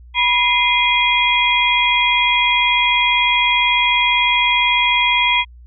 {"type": "tone cluster", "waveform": "sine", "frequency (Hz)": [977, 2082, 2452, 3294], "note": ["B5", "C7", "D#7", "G#7"], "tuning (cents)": [-19, -9, -26, -15], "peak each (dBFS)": -18, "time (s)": [0.14, 5.45], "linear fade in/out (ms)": 50, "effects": ["added 60 Hz sine -38 dBFS peak until 5.66 s"]}